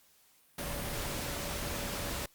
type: tone in noise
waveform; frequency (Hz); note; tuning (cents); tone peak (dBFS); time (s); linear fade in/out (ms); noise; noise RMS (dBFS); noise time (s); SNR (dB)
sine; 571; D5; -49; -46; 0.58-2.26; 5; pink; -37; 0.58-2.26; -12
effects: white hiss -65 dBFS RMS until 2.34 s + Opus 48 kbps